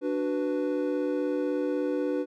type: chord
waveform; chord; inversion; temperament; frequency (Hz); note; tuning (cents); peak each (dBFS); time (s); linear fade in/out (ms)
triangle; B minor; first; equal; 293.7 / 370 / 493.9; D4 / F#4 / B4; 0 / 0 / 0; -27 / -30 / -28; 0.01-2.26; 50
effects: none